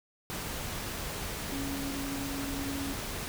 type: tone in noise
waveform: sine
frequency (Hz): 276.6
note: C#4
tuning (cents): -4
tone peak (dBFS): -35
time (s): 1.52-2.93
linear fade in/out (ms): 0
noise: pink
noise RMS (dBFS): -37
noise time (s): 0.3-3.28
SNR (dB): -1
effects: none